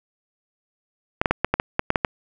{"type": "clicks", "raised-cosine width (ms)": 0.5, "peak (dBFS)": -3, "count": 10, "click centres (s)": [1.215, 1.258, 1.31, 1.446, 1.54, 1.599, 1.794, 1.904, 1.958, 2.048], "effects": []}